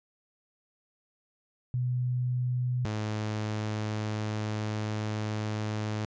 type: tone pair in turn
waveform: sine / sawtooth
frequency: 124.7 / 107.16 Hz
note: B2 / A2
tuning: +17 / -45 cents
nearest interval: minor third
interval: 262 cents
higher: first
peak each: -26 dBFS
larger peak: neither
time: 1.74-2.85 / 2.85-6.05 s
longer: second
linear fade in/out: 0 ms
effects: resampled to 16000 Hz